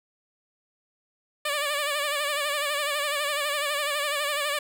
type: tone with vibrato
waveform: 10% pulse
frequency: 583 Hz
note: D5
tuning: 13 cents flat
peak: -17 dBFS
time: 1.45-4.59 s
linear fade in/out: 5 ms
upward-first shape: sine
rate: 12 Hz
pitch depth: 68 cents each way
effects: none